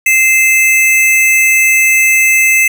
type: tone pair together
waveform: square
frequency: 2080 / 2617 Hz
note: C7 / E7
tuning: -11 / -13 cents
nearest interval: major third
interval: 398 cents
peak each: -10 dBFS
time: 0.06-2.68 s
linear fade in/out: 5 ms
effects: none